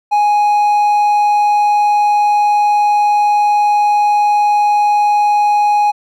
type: tone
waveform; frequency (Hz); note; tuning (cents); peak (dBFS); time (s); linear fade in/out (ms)
triangle; 830.6; G#5; 0; -7; 0.11-5.92; 20
effects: none

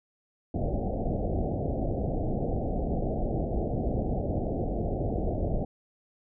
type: low-pass noise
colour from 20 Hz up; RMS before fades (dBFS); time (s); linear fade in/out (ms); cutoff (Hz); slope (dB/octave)
pink; -29; 0.54-5.65; 5; 760; 96
effects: none

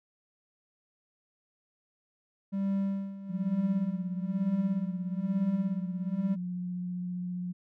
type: tone with tremolo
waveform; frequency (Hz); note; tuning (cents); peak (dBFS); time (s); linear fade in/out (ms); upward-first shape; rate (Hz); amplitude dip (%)
triangle; 196; G3; 0; -24; 2.52-6.36; 20; sine; 1.1; 80
type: tone with vibrato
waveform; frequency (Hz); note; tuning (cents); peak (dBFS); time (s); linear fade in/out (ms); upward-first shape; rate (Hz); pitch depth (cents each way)
sine; 179.1; F3; +44; -32; 3.29-7.53; 20; sine; 15; 10
effects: none

